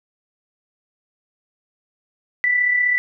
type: tone with amplitude modulation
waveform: sine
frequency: 1975.5 Hz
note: B6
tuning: in tune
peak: -13 dBFS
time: 2.44-2.98 s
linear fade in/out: 0 ms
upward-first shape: sine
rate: 35.7 Hz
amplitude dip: 45%
effects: none

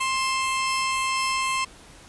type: tone pair together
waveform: sawtooth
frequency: 1054.4 / 2637 Hz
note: C6 / E7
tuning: +13 / 0 cents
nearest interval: octave + major third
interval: 1587 cents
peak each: -20 / -26 dBFS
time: 0-1.65 s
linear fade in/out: 10 ms
effects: pink hiss -48 dBFS RMS until 2.08 s + resampled to 24000 Hz

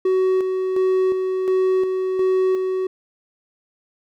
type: tone with tremolo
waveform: triangle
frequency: 374.7 Hz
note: F#4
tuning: 22 cents sharp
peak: -13 dBFS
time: 0.05-2.87 s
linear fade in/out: 5 ms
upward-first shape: square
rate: 1.4 Hz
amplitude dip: 40%
effects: none

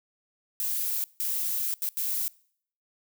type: noise bursts at uneven times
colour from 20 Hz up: violet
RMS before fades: -29 dBFS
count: 4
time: 0.6-1.04 / 1.2-1.74 / 1.82-1.89 / 1.97-2.28 s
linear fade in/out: 0 ms
effects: noise-tail reverb RT60 0.6 s tail -24 dB re dry

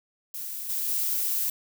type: noise with level steps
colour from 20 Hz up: violet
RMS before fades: -35 / -29 / -27 dBFS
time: 0.34-1.5 s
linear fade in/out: 2 ms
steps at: 0.69 / 0.88 s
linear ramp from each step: 5 ms
effects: none

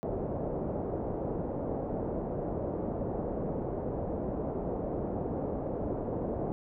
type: low-pass noise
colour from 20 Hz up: white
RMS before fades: -34 dBFS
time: 0.03-6.52 s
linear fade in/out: 0 ms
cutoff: 620 Hz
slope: 24 dB/octave
effects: none

